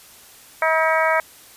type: harmonic tone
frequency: 320 Hz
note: D#4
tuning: 49 cents sharp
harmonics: 2 / 3 / 4 / 5 / 6 / 7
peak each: -20 / -22 / -23 / -24 / -25 / -25 dBFS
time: 0.62-1.2 s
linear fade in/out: 2 ms
effects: white hiss -46 dBFS RMS until 1.56 s + resampled to 32000 Hz